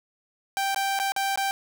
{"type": "tone with dropouts", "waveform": "sawtooth", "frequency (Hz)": 784, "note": "G5", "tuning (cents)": 0, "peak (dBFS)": -20, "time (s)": [0.57, 1.51], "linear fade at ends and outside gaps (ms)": 0, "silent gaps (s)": [[0.746, 0.761], [0.99, 0.999], [1.12, 1.163], [1.358, 1.375]], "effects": []}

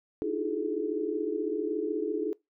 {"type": "tone cluster", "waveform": "sine", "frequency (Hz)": [300.3, 316.3, 341.7, 393.3, 427.6], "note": ["D4", "D#4", "F4", "G4", "A4"], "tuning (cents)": [39, 29, -38, 6, -49], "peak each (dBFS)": [-36, -36, -35, -38, -31], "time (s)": [0.22, 2.33], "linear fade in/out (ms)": 0, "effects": ["noise-tail reverb RT60 0.2 s tail -23 dB re dry"]}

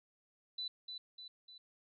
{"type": "tone with echo", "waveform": "sine", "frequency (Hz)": 3988, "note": "B7", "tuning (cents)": 16, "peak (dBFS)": -38, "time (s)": [0.58, 0.68], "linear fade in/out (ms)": 5, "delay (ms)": 300, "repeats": 3, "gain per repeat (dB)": -5, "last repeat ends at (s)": 1.58, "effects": []}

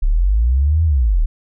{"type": "linear two-way sweep", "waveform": "sine", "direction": "up then down", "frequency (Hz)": [31.73, 83.5, 31.73], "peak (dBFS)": -11, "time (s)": [0.02, 1.26], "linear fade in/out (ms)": 10, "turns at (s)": 0.84, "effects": []}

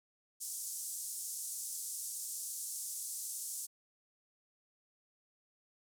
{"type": "band-pass noise", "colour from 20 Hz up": "white", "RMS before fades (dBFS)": -42, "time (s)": [0.4, 3.67], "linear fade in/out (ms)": 20, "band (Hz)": [6300, 11000], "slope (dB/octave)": 24, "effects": []}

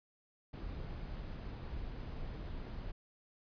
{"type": "noise", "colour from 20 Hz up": "brown", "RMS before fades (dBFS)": -43, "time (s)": [0.53, 2.92], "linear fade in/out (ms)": 10, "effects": ["resampled to 11025 Hz"]}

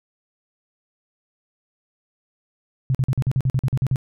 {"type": "tone bursts", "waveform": "sine", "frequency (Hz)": 130.81, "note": "C3", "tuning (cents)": 0, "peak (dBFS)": -16, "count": 12, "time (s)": [2.9, 3.959], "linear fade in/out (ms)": 0, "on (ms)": 47, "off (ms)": 45, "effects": []}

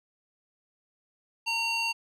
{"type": "tone with band-pass filter", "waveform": "square", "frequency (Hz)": 917, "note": "A#5", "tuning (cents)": -29, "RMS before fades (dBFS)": -29, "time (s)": [1.46, 1.93], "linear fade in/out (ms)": 20, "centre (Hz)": 3500, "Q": 2.2, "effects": []}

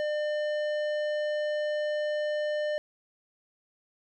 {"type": "tone with tanh clipping", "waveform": "sine", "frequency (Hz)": 600, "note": "D5", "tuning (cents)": 37, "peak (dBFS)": -29, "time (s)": [0, 2.78], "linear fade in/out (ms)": 0, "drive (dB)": 13, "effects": []}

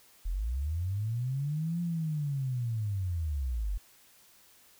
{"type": "linear two-way sweep", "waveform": "sine", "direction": "up then down", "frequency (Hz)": [38.28, 174.61, 43.81], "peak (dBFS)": -29, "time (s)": [0.25, 3.78], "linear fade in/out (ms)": 10, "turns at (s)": 1.81, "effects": ["white hiss -60 dBFS RMS until 4.79 s"]}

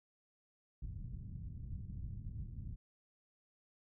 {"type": "low-pass noise", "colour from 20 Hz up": "white", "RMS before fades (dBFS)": -45, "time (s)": [0.82, 2.76], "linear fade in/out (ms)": 10, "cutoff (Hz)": 140, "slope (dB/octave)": 24, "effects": []}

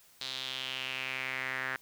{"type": "tone with band-pass filter sweep", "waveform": "sawtooth", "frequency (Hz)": 130.81, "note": "C3", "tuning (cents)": 0, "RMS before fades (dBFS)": -37, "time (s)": [0.21, 1.76], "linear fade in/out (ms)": 0, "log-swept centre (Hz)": [4000, 1700], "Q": 4.1, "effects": ["white hiss -61 dBFS RMS until 1.81 s"]}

